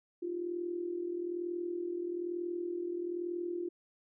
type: tone with amplitude modulation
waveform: sine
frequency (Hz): 349.2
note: F4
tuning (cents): 0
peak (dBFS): -31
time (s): 0.22-3.69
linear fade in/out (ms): 10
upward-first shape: sine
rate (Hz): 41.1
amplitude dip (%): 65
effects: none